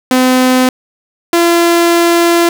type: tone pair in turn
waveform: sawtooth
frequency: 255.5 / 341.1 Hz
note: C4 / F4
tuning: -41 / -41 cents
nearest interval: perfect fourth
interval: 500 cents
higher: second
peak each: -3 dBFS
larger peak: neither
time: 0.11-0.69 / 1.33-2.49 s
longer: second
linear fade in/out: 2 ms
effects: none